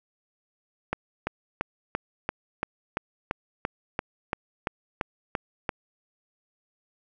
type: click train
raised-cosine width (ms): 0.5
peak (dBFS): -11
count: 15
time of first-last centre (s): 0.93-5.692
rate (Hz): 2.94
effects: none